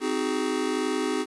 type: chord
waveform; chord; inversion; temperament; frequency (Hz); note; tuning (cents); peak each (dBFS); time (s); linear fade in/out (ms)
square; Ab dominant seventh; first; just; 259.6 / 311.5 / 373.8 / 415.3; C4 / Eb4 / Gb4 / Ab4; -13 / +2 / +18 / 0; -31; 0-1.26; 50
effects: resampled to 24000 Hz + 9-bit